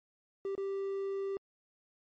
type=tone with dropouts; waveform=triangle; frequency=392 Hz; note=G4; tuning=in tune; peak=-31 dBFS; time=0.45-1.37 s; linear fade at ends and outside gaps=1 ms; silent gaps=0.552-0.578 s; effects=MP3 32 kbps